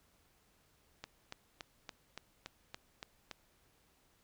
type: click train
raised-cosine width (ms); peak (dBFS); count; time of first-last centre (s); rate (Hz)
0.2; -26; 9; 1.04-3.313; 3.52
effects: pink hiss -71 dBFS RMS until 4.23 s